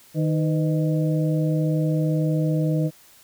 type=harmonic tone with a mistuned harmonic; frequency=155.56 Hz; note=D#3; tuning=in tune; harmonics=1 / 2 / 3 / 4; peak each=-20 / -26 / -30 / -32 dBFS; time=0.14-2.91 s; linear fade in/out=50 ms; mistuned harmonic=3; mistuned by=+120 cents; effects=white hiss -52 dBFS RMS until 3.23 s